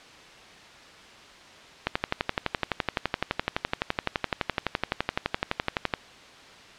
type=click train; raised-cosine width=0.3 ms; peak=-7 dBFS; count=49; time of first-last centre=1.87-5.938 s; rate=11.8 Hz; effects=white hiss -48 dBFS RMS until 6.78 s + low-pass 4000 Hz 12 dB/octave